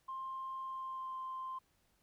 sine tone with pitch glide, 1056 to 1044.5 Hz, C6 to C6, +16 to -3 cents, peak -39 dBFS, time 0.08-1.59 s, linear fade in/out 10 ms, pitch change -19 cents, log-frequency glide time 0.63-1.17 s, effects tanh soft clip ceiling -35 dBFS + pink hiss -75 dBFS RMS until 2.02 s

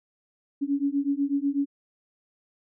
sine beating tone pair, 277.2 / 285.3 Hz, C#4 / C#4, 0 / +50 cents, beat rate 8.1 Hz, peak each -26 dBFS, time 0.61-1.66 s, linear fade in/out 20 ms, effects none

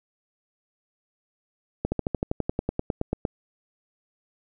slowing click train, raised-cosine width 2 ms, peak -11 dBFS, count 16, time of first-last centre 1.85-3.252 s, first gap 70 ms, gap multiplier 1.04, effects none

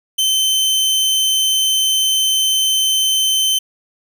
sawtooth tone, 3082 Hz, G7, 30 cents flat, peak -10 dBFS, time 0.18-3.59 s, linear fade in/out 10 ms, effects none

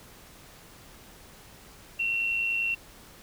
sine tone with amplitude modulation, 2726 Hz, F7, 43 cents flat, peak -23 dBFS, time 1.99-2.75 s, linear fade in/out 10 ms, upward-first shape sine, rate 110 Hz, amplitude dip 45%, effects pink hiss -51 dBFS RMS until 3.22 s

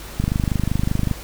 click train, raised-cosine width 5 ms, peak -7 dBFS, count 24, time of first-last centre 0.2-1.113 s, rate 25.2 Hz, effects added 53 Hz sine -39 dBFS peak until 1.23 s + pink hiss -37 dBFS RMS until 1.23 s

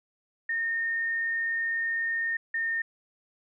sine tone pair in turn, 1832 / 1824.9 Hz, A#6 / A#6, -31 / -37 cents, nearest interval unison, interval 6 cents, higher first, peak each -26 dBFS, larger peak neither, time 0.49-2.37 / 2.54-2.82 s, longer first, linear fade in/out 5 ms, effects none

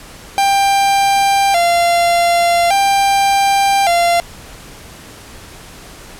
45% pulse tone with vibrato, 739 Hz, F#5, 2 cents flat, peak -10 dBFS, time 0.38-4.2 s, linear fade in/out 0 ms, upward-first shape square, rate 0.43 Hz, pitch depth 120 cents each way, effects pink hiss -36 dBFS RMS until 6.19 s + low-pass 12000 Hz 12 dB/octave

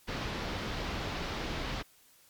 pink low-pass noise, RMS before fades -36 dBFS, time 0.07-1.83 s, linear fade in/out 20 ms, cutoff 4800 Hz, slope 24 dB/octave, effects white hiss -62 dBFS RMS until 2.29 s + MP3 96 kbps

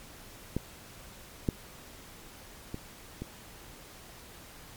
clicks, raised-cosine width 3 ms, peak -16 / -13 / -23 / -23 dBFS, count 4, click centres 0.566 / 1.488 / 2.744 / 3.22 s, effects pink hiss -50 dBFS RMS until 4.76 s + MP3 96 kbps

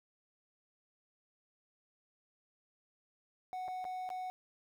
triangle tone with dropouts, 740 Hz, F#5, in tune, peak -36 dBFS, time 3.53-4.3 s, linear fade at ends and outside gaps 0 ms, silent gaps 3.68-3.684 / 3.843-3.851 / 4.091-4.102 s, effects 11-bit

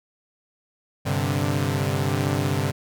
sawtooth chord, G suspended fourth, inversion none, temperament equal with one note detuned, 98 / 130.81 / 146.41 Hz, G2 / C3 / D3, 0 / 0 / -5 cents, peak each -22 dBFS, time 1.05-2.72 s, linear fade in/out 20 ms, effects none

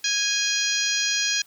harmonic tone with a mistuned harmonic, 828 Hz, G#5, 5 cents flat, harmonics 2 / 3 / 4 / 5 / 6 / 7 / 8, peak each -29 / -29 / -29 / -29 / -29 / -29 / -29 dBFS, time 0.04-1.42 s, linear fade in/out 5 ms, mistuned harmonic 4, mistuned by -34 cents, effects white hiss -55 dBFS RMS until 1.46 s

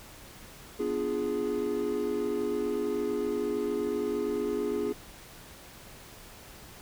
triangle chord, B diminished seventh, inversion none, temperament equal with one note detuned, 246.9 / 293.7 / 346.6 / 415.3 Hz, B3 / D4 / F4 / Ab4, 0 / 0 / -13 / 0 cents, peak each -34 / -34 / -33 / -28 dBFS, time 0.79-4.93 s, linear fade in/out 10 ms, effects pink hiss -49 dBFS RMS until 6.81 s

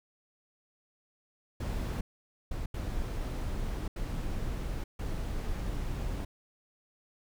brown noise bursts at uneven times, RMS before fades -34 dBFS, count 5, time 1.6-2.01 / 2.51-2.66 / 2.74-3.88 / 3.96-4.84 / 4.99-6.25 s, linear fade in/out 5 ms, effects none

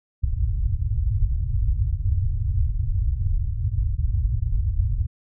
white low-pass noise, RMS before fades -22 dBFS, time 0.22-5.07 s, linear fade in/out 20 ms, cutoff 110 Hz, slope 48 dB/octave, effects none

